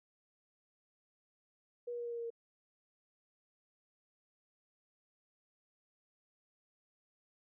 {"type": "tone with pitch steps", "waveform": "sine", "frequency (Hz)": [482, 478.9, 475.9, 472.9, 469.9, 466.9, 464], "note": ["B4", "A#4", "A#4", "A#4", "A#4", "A#4", "A#4"], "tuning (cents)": [-42, 47, 36, 25, 14, 3, -8], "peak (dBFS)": -38, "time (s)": [1.87, 2.304], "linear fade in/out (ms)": 10, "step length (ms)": 62, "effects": []}